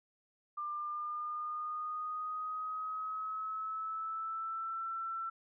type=tone with pitch glide; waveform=sine; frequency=1194 to 1340.2 Hz; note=D6 to E6; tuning=+28 to +28 cents; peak=-36 dBFS; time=0.57-5.3 s; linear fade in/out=10 ms; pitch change=+200 cents; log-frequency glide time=0.72-4.84 s; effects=none